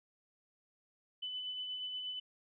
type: tone with tremolo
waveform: sine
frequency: 3005 Hz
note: F#7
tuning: 26 cents sharp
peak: -37 dBFS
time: 1.22-2.2 s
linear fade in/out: 10 ms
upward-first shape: sine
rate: 8.4 Hz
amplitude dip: 30%
effects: none